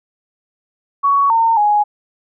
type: tone with pitch steps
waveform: sine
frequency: 1120 / 911 / 833 Hz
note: C#6 / A#5 / G#5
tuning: +18 / -40 / +5 cents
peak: -10 dBFS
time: 1.03-1.84 s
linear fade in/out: 20 ms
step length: 270 ms
effects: none